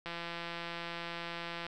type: click train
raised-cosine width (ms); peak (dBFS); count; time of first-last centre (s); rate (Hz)
0.3; -24; 274; 0.06-1.666; 170
effects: none